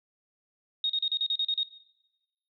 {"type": "tone bursts", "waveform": "sine", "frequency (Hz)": 3729, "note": "A#7", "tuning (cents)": 0, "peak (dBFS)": -24, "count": 9, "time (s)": [0.84, 1.632], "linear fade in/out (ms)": 2, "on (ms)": 56, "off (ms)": 36, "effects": ["noise-tail reverb RT60 1.0 s tail -19 dB re dry"]}